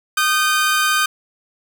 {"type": "tone pair together", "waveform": "sawtooth", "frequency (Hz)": [1227.8, 1544], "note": ["D#6", "G6"], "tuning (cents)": [-23, -27], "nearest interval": "major third", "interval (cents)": 396, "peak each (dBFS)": -14, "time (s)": [0.17, 1.06], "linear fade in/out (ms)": 5, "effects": []}